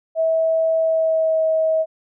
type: tone with pitch glide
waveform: sine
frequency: 648 to 638.7 Hz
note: E5 to D#5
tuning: -30 to +45 cents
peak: -15 dBFS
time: 0.15-1.86 s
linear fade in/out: 50 ms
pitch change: -25 cents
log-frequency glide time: 0.78-1.44 s
effects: none